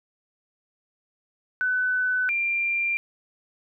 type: tone pair in turn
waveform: sine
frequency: 1503 / 2380 Hz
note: F#6 / D7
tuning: +27 / +22 cents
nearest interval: minor sixth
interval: 795 cents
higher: second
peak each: -21 / -22 dBFS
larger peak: first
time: 1.61-2.29 / 2.29-2.97 s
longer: neither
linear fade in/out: 0 ms
effects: none